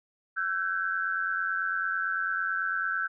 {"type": "tone cluster", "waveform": "sine", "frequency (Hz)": [1343, 1528, 1617], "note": ["E6", "G6", "G#6"], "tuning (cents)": [32, -45, -47], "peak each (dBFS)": [-32, -29, -35], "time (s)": [0.36, 3.08], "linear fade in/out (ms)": 20, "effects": []}